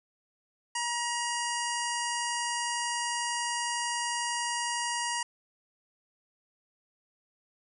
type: harmonic tone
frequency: 951 Hz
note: A#5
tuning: 34 cents sharp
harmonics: 1 / 2 / 3 / 5 / 6 / 7 / 8 / 9 / 10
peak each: -33 / -36 / -38 / -40 / -41 / -41 / -42 / -43 / -43 dBFS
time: 0.75-5.23 s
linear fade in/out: 5 ms
effects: none